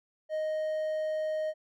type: tone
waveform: triangle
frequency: 622.3 Hz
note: D#5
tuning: in tune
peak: -27 dBFS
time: 0.29-1.54 s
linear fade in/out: 50 ms
effects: none